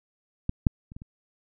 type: clicks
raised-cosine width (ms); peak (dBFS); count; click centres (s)
5; -13 / -6 / -30 / -27 / -29; 5; 0.494 / 0.668 / 0.919 / 0.965 / 1.019
effects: none